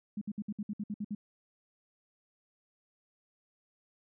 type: tone bursts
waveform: sine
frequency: 207.9 Hz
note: G#3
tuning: 2 cents sharp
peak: -33 dBFS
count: 10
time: 0.17-1.15 s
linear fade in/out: 5 ms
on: 44 ms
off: 60 ms
effects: none